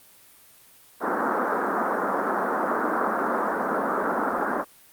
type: band-pass noise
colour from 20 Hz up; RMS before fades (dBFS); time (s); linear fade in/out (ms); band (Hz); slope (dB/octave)
white; -25; 1-4.65; 50; 200 to 1500; 48
effects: white hiss -53 dBFS RMS until 4.92 s + Opus 32 kbps